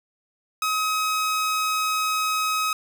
sawtooth tone, 1270 Hz, D#6, 35 cents sharp, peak -18 dBFS, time 0.62-2.73 s, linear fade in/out 2 ms, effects none

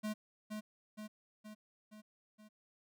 square tone with echo, 213.5 Hz, G#3, 48 cents sharp, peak -37 dBFS, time 0.03-0.14 s, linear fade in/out 20 ms, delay 470 ms, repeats 5, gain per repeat -4 dB, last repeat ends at 2.49 s, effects none

